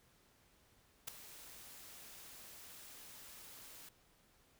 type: noise with ADSR envelope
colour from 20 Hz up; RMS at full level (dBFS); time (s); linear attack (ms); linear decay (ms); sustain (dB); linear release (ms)
white; -39; 1.07-3.89; 12; 5; -16; 4
effects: pink hiss -70 dBFS RMS until 4.59 s